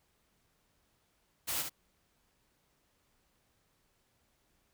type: noise with echo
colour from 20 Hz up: white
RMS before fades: -35 dBFS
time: 1.47-1.63 s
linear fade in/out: 20 ms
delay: 67 ms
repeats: 1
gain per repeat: -5 dB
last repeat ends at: 1.697 s
effects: pink hiss -74 dBFS RMS until 4.73 s